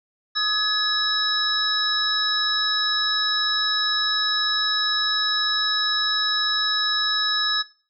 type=tone cluster; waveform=sine; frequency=1258 / 1693 / 3872 / 5260 Hz; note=D#6 / G#6 / B7 / E8; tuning=+19 / +33 / -35 / -5 cents; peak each=-29 / -27 / -23 / -25 dBFS; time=0.35-7.63 s; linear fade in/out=20 ms; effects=noise-tail reverb RT60 0.4 s tail -19 dB re dry